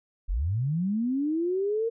sine linear sweep, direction up, 35.79 to 466.2 Hz, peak -24 dBFS, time 0.28-1.9 s, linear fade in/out 20 ms, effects none

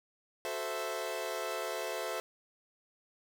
sawtooth chord, F# half-diminished seventh, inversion none, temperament equal with one note detuned, 370 / 440 / 520.2 / 659.3 Hz, F#4 / A4 / C5 / E5, 0 / 0 / -10 / 0 cents, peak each -40 / -37 / -36 / -35 dBFS, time 0.45-2.2 s, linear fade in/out 0 ms, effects none

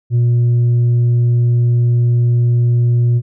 triangle tone with tanh clipping, 120 Hz, B2, 49 cents flat, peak -10 dBFS, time 0.1-3.22 s, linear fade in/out 50 ms, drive 7 dB, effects none

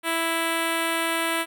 5% pulse tone with notch filter, 330.2 Hz, E4, 3 cents sharp, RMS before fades -25 dBFS, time 0.03-1.46 s, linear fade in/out 50 ms, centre 4900 Hz, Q 1.2, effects none

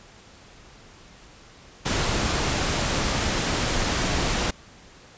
pink noise, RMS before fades -24 dBFS, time 1.85-4.51 s, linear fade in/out 10 ms, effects pink hiss -49 dBFS RMS until 5.17 s + resampled to 16000 Hz

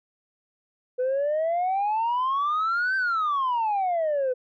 sine exponential two-way sweep, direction up then down, 495 to 1568 to 495 Hz, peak -20 dBFS, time 0.98-4.34 s, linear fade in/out 20 ms, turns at 2.96 s, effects tanh soft clip ceiling -20 dBFS

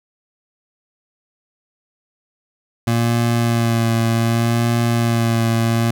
25% pulse tone with vibrato, 116.1 Hz, A#2, 7 cents flat, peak -11 dBFS, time 2.87-5.91 s, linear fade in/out 5 ms, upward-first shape sine, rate 0.66 Hz, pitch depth 24 cents each way, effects none

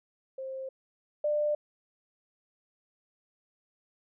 sine tone pair in turn, 529 / 596 Hz, C5 / D5, +19 / +25 cents, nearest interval major second, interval 206 cents, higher second, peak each -35 / -25 dBFS, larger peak second, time 0.38-0.69 / 1.24-1.55 s, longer neither, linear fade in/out 5 ms, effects none

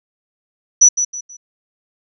sine tone with echo, 5920 Hz, F#8, in tune, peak -4 dBFS, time 0.81-0.89 s, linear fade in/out 10 ms, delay 160 ms, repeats 3, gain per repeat -10 dB, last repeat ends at 1.37 s, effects none

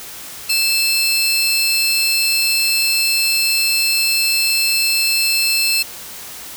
sawtooth tone pair together, 2637 / 4224 Hz, E7 / C8, 0 / +16 cents, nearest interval minor sixth, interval 816 cents, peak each -14 dBFS, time 0.49-5.83 s, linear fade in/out 10 ms, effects white hiss -33 dBFS RMS until 6.56 s

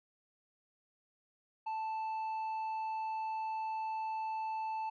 sine tone with tanh clipping, 880 Hz, A5, in tune, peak -36 dBFS, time 1.66-4.9 s, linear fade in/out 10 ms, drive 5 dB, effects none

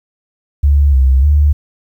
sine tone with pitch steps, 71.4 / 65.9 / 73.5 Hz, D2 / C2 / D2, -48 / +13 / +2 cents, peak -6 dBFS, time 0.63-1.53 s, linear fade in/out 10 ms, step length 300 ms, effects 8-bit

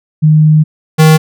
sine / square tone pair in turn, 154.3 / 157 Hz, D#3 / D#3, -14 / +16 cents, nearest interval unison, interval 30 cents, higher second, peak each -3 dBFS, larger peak neither, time 0.22-0.64 / 0.98-1.18 s, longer first, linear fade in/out 20 ms, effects none

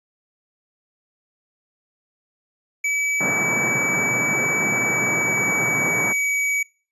square tone with pitch glide, 2291 to 2274 Hz, D7 to C#7, -44 to +44 cents, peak -20 dBFS, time 2.84-6.63 s, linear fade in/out 5 ms, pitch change -12 cents, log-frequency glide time 4.79-6.18 s
pink band-pass noise, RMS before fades -27 dBFS, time 3.2-6.13 s, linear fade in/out 10 ms, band 120 to 1900 Hz, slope 48 dB/octave
effects noise-tail reverb RT60 0.4 s tail -24 dB re dry + resampled to 24000 Hz

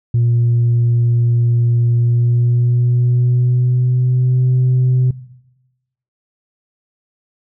sine tone with pitch glide, 118.7 to 127.22 Hz, A#2 to C3, +32 to -48 cents, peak -9 dBFS, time 0.14-5.11 s, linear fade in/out 5 ms, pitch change +120 cents, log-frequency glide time 1.95-4.44 s, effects noise-tail reverb RT60 1.0 s tail -19 dB re dry + tanh soft clip ceiling -8 dBFS

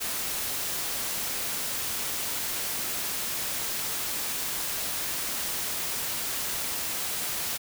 white noise, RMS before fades -31 dBFS, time 0-7.58 s, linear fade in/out 20 ms, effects none

